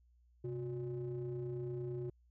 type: ring-modulated tone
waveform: triangle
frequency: 115.8 Hz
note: A#2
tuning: 11 cents flat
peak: -33 dBFS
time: 0.44-2.1 s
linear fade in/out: 5 ms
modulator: 246 Hz
effects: added 60 Hz sine -65 dBFS peak until 2.3 s